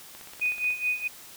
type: click train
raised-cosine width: 0.3 ms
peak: -29 dBFS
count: 10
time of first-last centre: 0.15-0.706 s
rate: 16.2 Hz
type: tone with tremolo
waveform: sine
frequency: 2486 Hz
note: D#7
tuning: 2 cents flat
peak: -22 dBFS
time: 0.41-1.08 s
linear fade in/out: 10 ms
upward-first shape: sine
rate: 4.7 Hz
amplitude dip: 80%
effects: white hiss -47 dBFS RMS until 1.36 s